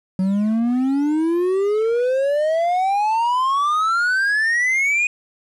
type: exponential sweep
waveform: triangle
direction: up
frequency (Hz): 185 to 2489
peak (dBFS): -14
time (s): 0.19-5.07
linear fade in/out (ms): 2
effects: resampled to 24000 Hz + 8-bit